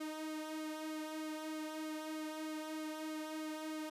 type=tone with flanger; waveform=sawtooth; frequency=311.1 Hz; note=D#4; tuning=in tune; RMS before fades=-43 dBFS; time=0-3.9 s; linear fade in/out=10 ms; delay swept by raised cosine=1.1 to 2.8 ms; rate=3.2 Hz; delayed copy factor=-0.65; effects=resampled to 32000 Hz